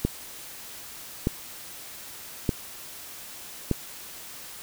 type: click train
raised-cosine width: 3 ms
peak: -9 dBFS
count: 4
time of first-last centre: 0.05-3.713 s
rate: 0.819 Hz
effects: white hiss -42 dBFS RMS until 4.62 s